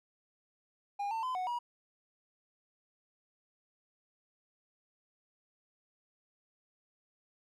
triangle tone with pitch steps, 810 / 900 / 1020 / 738 / 961 Hz, G#5 / A5 / C6 / F#5 / B5, -43 / +39 / -44 / -5 / -48 cents, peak -31 dBFS, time 0.99-1.59 s, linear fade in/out 10 ms, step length 120 ms, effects none

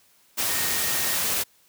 sine tone in noise, 1852 Hz, A#6, 12 cents flat, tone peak -35 dBFS, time 0.49-1.16 s, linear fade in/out 20 ms, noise white, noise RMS -25 dBFS, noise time 0.37-1.44 s, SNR -13 dB, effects white hiss -60 dBFS RMS until 1.68 s + high-pass 60 Hz 12 dB/octave

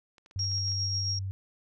clicks, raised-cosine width 0.2 ms, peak -37 dBFS, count 9, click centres 0.182 / 0.261 / 0.311 / 0.392 / 0.443 / 0.516 / 0.581 / 0.681 / 0.719 s
sine tone, 96.2 Hz, G2, 32 cents flat, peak -31 dBFS, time 0.36-1.31 s, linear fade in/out 0 ms
sine tone with tremolo, 5588 Hz, F8, in tune, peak -28 dBFS, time 0.39-1.19 s, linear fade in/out 5 ms, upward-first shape sine, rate 7.4 Hz, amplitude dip 30%
effects none

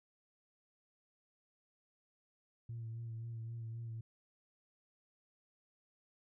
sine tone with vibrato, 114.7 Hz, A#2, 28 cents flat, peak -40 dBFS, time 2.69-4.01 s, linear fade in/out 5 ms, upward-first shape sine, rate 3.8 Hz, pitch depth 31 cents each way, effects tanh soft clip ceiling -38 dBFS

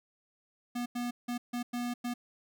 square tone bursts at uneven times, 242.4 Hz, B3, 32 cents flat, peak -33 dBFS, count 6, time 0.75-0.86 / 0.95-1.11 / 1.28-1.38 / 1.53-1.63 / 1.73-1.94 / 2.04-2.14 s, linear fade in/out 10 ms, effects none

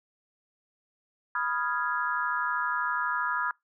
sine chord, F half-diminished seventh, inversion second, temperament equal, 987.8 / 1244.5 / 1396.9 / 1661.2 Hz, Cb6 / Eb6 / F6 / Ab6, 0 / 0 / 0 / 0 cents, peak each -32 dBFS, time 1.35-3.51 s, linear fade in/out 2 ms, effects noise-tail reverb RT60 0.2 s tail -26 dB re dry

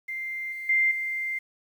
sine tone with level steps, 2093 Hz, C7, in tune, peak -30 / -33 / -19 / -27 dBFS, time 0.08-1.39 s, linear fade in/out 10 ms, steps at 0.52 / 0.69 / 0.91 s, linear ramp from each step 5 ms, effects 9-bit

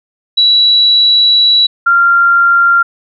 sine tone pair in turn, 3922 / 1386.6 Hz, B7 / F6, -13 / -13 cents, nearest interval octave + tritone, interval 1800 cents, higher first, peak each -5 dBFS, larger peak neither, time 0.37-1.67 / 1.86-2.83 s, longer first, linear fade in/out 10 ms, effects none

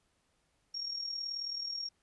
sine tone with amplitude modulation, 5560 Hz, F8, 9 cents flat, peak -33 dBFS, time 0.74-1.89 s, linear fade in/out 10 ms, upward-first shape sine, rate 38.6 Hz, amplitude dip 60%, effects pink hiss -75 dBFS RMS until 2.02 s + resampled to 24000 Hz

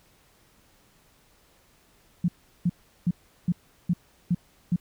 sine tone bursts, 174.61 Hz, F3, in tune, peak -19 dBFS, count 7, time 2.24-4.761 s, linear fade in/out 5 ms, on 43 ms, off 370 ms, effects pink hiss -61 dBFS RMS until 4.8 s

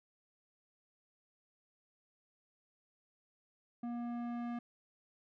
square tone with low-pass filter sweep, 238.3 Hz, A#3, 38 cents sharp, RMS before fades -40 dBFS, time 3.83-4.59 s, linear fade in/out 5 ms, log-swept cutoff 810 to 1700 Hz, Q 0.72, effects none

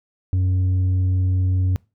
sine tone with tanh clipping, 92.5 Hz, F#2, in tune, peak -17 dBFS, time 0.33-1.76 s, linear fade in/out 0 ms, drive 4 dB, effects noise-tail reverb RT60 0.3 s tail -24 dB re dry

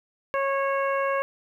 harmonic tone, 549 Hz, C#5, 17 cents flat, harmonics 1 / 2 / 3 / 4 / 5, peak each -25 / -27 / -32 / -36 / -40 dBFS, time 0.34-1.22 s, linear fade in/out 0 ms, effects 10-bit

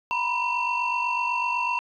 sine tone cluster, 953 / 1001 / 2708 Hz, A#5 / B5 / E7, +38 / +23 / +46 cents, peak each -26 dBFS, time 0.11-1.79 s, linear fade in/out 0 ms, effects tanh soft clip ceiling -18 dBFS

